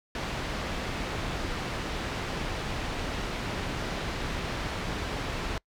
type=low-pass noise; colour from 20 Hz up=pink; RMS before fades=-33 dBFS; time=0.15-5.58 s; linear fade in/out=2 ms; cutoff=4000 Hz; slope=12 dB/octave; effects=noise-tail reverb RT60 0.1 s tail -26 dB re dry